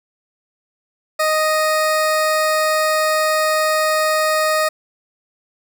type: tone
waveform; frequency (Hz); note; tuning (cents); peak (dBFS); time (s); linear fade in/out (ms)
20% pulse; 622.3; D#5; 0; -10; 1.19-4.69; 10
effects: none